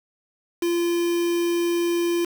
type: tone with quantisation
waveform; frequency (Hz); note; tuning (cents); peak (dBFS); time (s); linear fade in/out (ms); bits
triangle; 343.8; F4; -27; -18; 0.62-2.25; 5; 5
effects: none